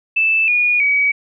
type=tone with pitch steps; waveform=sine; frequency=2637 / 2446 / 2269 Hz; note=E7 / D#7 / C#7; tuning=0 / -30 / +40 cents; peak=-12 dBFS; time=0.16-1.12 s; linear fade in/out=10 ms; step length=320 ms; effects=none